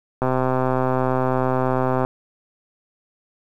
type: click train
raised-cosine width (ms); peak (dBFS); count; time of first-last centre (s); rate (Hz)
1; -7; 237; 0.22-2.049; 129
effects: 8-bit